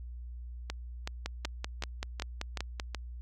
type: two click trains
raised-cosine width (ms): 0.2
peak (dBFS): -18 / -17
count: 7 / 9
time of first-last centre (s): 0.7-2.947 / 1.26-2.798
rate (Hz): 2.67 / 5.2
effects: added 60 Hz sine -40 dBFS peak until 3.21 s